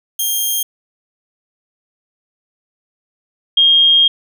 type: tone pair in turn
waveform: 5% pulse / sine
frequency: 3207 / 3233 Hz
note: G7 / G#7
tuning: +39 / -47 cents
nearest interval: unison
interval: 14 cents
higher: second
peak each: -7 / -7 dBFS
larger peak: neither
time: 0.19-0.63 / 3.57-4.08 s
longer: second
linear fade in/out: 5 ms
effects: none